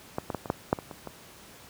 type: clicks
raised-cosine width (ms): 1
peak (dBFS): -14 / -16 / -16 / -22 / -10 / -7 / -22 / -25 / -22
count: 9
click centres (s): 0.184 / 0.302 / 0.347 / 0.458 / 0.501 / 0.729 / 0.788 / 0.912 / 1.073
effects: pink hiss -50 dBFS RMS until 1.69 s + high-pass 80 Hz 12 dB/octave